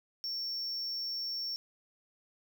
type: tone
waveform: triangle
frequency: 5460 Hz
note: F8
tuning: 40 cents flat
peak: -33 dBFS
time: 0.24-1.56 s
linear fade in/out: 0 ms
effects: none